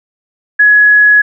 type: tone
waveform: sine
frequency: 1683 Hz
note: G#6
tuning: 23 cents sharp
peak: -3 dBFS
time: 0.59-1.22 s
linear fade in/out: 10 ms
effects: none